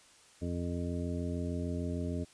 harmonic tone with a mistuned harmonic, 86.6 Hz, F2, 14 cents flat, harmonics 1 / 2 / 3 / 4 / 5 / 7, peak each -36 / -39 / -38 / -44 / -44 / -45 dBFS, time 0.41-2.25 s, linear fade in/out 20 ms, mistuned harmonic 7, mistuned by +15 cents, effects white hiss -60 dBFS RMS until 2.33 s + resampled to 22050 Hz

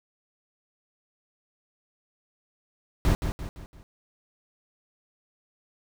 brown noise with echo, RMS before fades -21 dBFS, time 3.05-3.15 s, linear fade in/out 0 ms, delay 170 ms, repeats 4, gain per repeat -7 dB, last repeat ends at 3.83 s, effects none

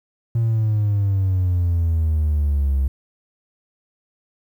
triangle exponential sweep, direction down, 116.54 to 66.3 Hz, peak -13 dBFS, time 0.35-2.88 s, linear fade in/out 5 ms, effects tanh soft clip ceiling -11 dBFS + 9-bit

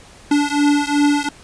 square beating tone pair, 289.1 / 291.8 Hz, D4 / D4, -27 / -11 cents, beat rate 2.7 Hz, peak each -17 / -18 dBFS, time 0.31-1.29 s, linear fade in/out 5 ms, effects pink hiss -44 dBFS RMS until 1.43 s + resampled to 22050 Hz

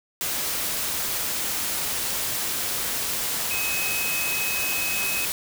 sine tone in noise, 2548 Hz, D#7, 41 cents sharp, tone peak -27 dBFS, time 3.51-5.25 s, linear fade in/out 0 ms, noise white, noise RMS -27 dBFS, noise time 0.21-5.32 s, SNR -3 dB, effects none

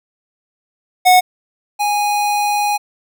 square tone pair in turn, 733 / 826.6 Hz, F#5 / G#5, -16 / -8 cents, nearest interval major second, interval 208 cents, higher second, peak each -7 / -15 dBFS, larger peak first, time 1.05-1.21 / 1.79-2.78 s, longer second, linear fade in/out 20 ms, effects none

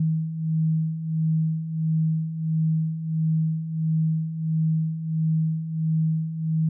sine beating tone pair, 158.3 / 159.8 Hz, D#3 / D#3, +30 / +47 cents, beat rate 1.5 Hz, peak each -28 / -22 dBFS, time 0-6.69 s, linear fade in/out 5 ms, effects none

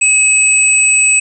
sine tone pair together, 2560 / 7979 Hz, D#7 / B8, +49 / +17 cents, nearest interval octave + minor sixth, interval 1968 cents, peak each -10 dBFS, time 0.01-1.2 s, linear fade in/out 10 ms, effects none

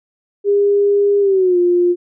sine tone with pitch glide, 405 to 352.6 Hz, G#4 to F4, -43 to +17 cents, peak -10 dBFS, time 0.44-1.96 s, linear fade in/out 50 ms, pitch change -240 cents, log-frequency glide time 1.2-1.58 s, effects none

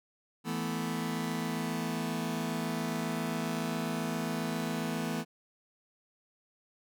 sawtooth chord, E suspended fourth, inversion none, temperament just, 164.81 / 219.8 / 247.2 Hz, E3 / A3 / B3, 0 / -2 / +2 cents, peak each -32 dBFS, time 0.44-5.25 s, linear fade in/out 50 ms, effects none

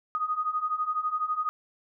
sine beating tone pair, 1236 / 1248 Hz, D#6 / D#6, -12 / +5 cents, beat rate 12 Hz, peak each -31 / -28 dBFS, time 0.15-1.49 s, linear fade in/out 0 ms, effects none

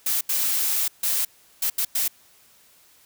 blue noise bursts at uneven times, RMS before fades -23 dBFS, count 6, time 0.06-0.21 / 0.29-0.88 / 1.03-1.25 / 1.62-1.7 / 1.78-1.85 / 1.95-2.08 s, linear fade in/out 5 ms, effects white hiss -56 dBFS RMS until 3.05 s

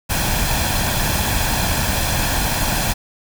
pink noise with comb filter, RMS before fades -19 dBFS, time 0.09-2.94 s, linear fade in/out 20 ms, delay 1.2 ms, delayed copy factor +0.55, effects none

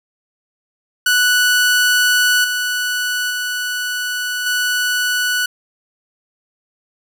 sawtooth tone with level steps, 1480 Hz, F#6, in tune, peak -8 / -14 / -16 / -12 dBFS, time 1.06-5.46 s, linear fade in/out 5 ms, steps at 2.44 / 3.3 / 4.46 s, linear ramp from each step 5 ms, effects none

